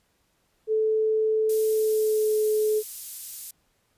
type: tone with pitch glide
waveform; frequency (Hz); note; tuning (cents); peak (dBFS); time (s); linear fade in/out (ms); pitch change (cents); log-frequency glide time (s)
sine; 436.5 to 429; A4 to A4; -14 to -44; -20; 0.67-2.83; 50; -30; 1.65-2.37
type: high-pass noise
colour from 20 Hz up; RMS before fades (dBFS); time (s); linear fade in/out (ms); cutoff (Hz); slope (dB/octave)
pink; -37; 1.49-3.51; 5; 9400; 12
effects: pink hiss -69 dBFS RMS until 3.97 s + resampled to 32000 Hz